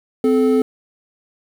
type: tone pair together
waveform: triangle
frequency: 257.9 / 433.7 Hz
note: C4 / A4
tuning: -25 / -25 cents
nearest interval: major sixth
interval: 900 cents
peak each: -13 dBFS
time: 0.24-0.62 s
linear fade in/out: 2 ms
effects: 7-bit